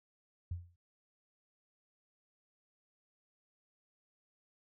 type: tone with exponential decay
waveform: sine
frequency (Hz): 87.31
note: F2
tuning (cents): 0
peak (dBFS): -33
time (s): 0.51-0.76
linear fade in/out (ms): 5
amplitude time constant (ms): 54
effects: none